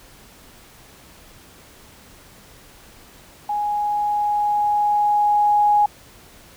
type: tone with level ramp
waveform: sine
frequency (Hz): 830.6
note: G#5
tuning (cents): 0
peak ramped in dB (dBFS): -20 to -12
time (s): 3.49-5.86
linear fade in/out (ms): 5
effects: pink hiss -47 dBFS RMS until 6.56 s